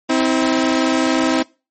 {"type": "tone pair together", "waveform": "sawtooth", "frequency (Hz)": [261.6, 321.7], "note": ["C4", "E4"], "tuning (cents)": [0, -42], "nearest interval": "major third", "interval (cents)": 358, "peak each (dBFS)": -13, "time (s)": [0.09, 1.43], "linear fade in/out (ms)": 10, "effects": ["noise-tail reverb RT60 0.3 s tail -23 dB re dry", "MP3 32 kbps"]}